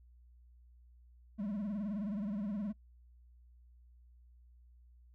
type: tone with vibrato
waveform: triangle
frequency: 204.7 Hz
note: G#3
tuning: 25 cents flat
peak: -33 dBFS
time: 1.38-2.73 s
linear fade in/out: 20 ms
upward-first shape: sine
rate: 19 Hz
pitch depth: 130 cents each way
effects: noise-tail reverb RT60 0.1 s tail -23 dB re dry + added 60 Hz sine -58 dBFS peak until 5.14 s